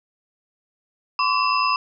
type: tone cluster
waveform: sine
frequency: 1029 / 1138 / 2685 / 5030 Hz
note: C6 / C#6 / E7 / D#8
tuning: -29 / +45 / +31 / +18 cents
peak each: -22 / -21 / -25 / -27 dBFS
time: 1.19-1.76 s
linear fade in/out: 2 ms
effects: none